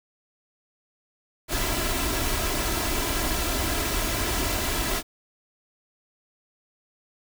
pink noise with comb filter, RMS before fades -26 dBFS, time 1.48-5.03 s, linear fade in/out 50 ms, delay 3 ms, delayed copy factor +0.6, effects none

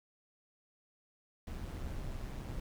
brown noise with amplitude modulation, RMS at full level -39 dBFS, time 1.47-2.6 s, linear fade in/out 2 ms, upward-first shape sine, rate 131 Hz, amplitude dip 45%, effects none

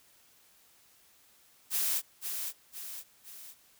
blue noise with echo, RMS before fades -30 dBFS, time 1.7-2.02 s, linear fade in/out 50 ms, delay 510 ms, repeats 3, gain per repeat -6 dB, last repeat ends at 3.55 s, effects white hiss -63 dBFS RMS until 3.79 s

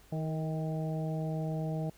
harmonic tone with a mistuned harmonic, 158.4 Hz, D#3, 31 cents sharp, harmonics 1 / 2 / 3 / 4 / 5, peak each -32 / -42 / -43 / -41 / -46 dBFS, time 0.12-1.9 s, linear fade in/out 5 ms, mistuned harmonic 3, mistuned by -27 cents, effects added 50 Hz sine -61 dBFS peak until 1.97 s + pink hiss -61 dBFS RMS until 1.97 s

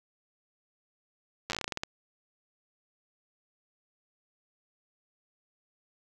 slowing click train, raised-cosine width 0.2 ms, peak -15 dBFS, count 13, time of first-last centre 1.5-1.835 s, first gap 9 ms, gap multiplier 1.19, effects none

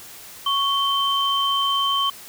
sine tone pair together, 1108.7 / 3112 Hz, C#6 / G7, 0 / -13 cents, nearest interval octave + tritone, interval 1787 cents, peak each -21 dBFS, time 0.46-2.1 s, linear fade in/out 5 ms, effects white hiss -41 dBFS RMS until 2.28 s

